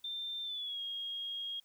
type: tone with pitch glide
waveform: sine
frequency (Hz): 3582 to 3266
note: A7 to G#7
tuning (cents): +30 to -30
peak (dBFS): -37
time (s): 0.04-1.6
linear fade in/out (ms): 5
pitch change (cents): -160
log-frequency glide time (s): 0.43-0.81
effects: white hiss -70 dBFS RMS until 1.64 s